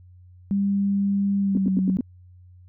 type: tone with pitch glide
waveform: sine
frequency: 199 to 188.37 Hz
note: G3 to F#3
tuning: +26 to +31 cents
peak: -19 dBFS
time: 0.51-1.97 s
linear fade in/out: 0 ms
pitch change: -95 cents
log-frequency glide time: 1.4-1.78 s
type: tone bursts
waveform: sine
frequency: 249.3 Hz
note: B3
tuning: 16 cents sharp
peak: -19 dBFS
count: 5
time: 1.55-2.009 s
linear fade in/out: 2 ms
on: 23 ms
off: 86 ms
effects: added 90 Hz sine -46 dBFS peak until 2.68 s